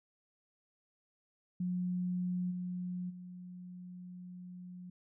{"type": "tone with level steps", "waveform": "sine", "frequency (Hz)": 180, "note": "F#3", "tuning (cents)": -47, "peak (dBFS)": [-32, -36, -45], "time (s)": [1.6, 4.9], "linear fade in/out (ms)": 5, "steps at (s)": [2.5, 3.09], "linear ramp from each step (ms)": 20, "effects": []}